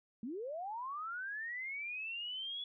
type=linear sweep; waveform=sine; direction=up; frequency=207.7 to 3413 Hz; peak=-39 dBFS; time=0.23-2.64 s; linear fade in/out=2 ms; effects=none